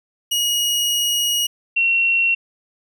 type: tone pair in turn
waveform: sawtooth / sine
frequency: 2891 / 2729 Hz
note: F#7 / F7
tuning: -41 / -41 cents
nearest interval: minor second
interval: 100 cents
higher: first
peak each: -14 dBFS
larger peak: neither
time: 0.31-1.47 / 1.76-2.35 s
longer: first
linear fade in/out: 10 ms
effects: none